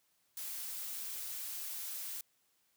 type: noise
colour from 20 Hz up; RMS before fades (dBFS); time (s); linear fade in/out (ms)
blue; -42; 0.37-2.21; 2
effects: white hiss -75 dBFS RMS until 2.76 s + high-pass 60 Hz 12 dB/octave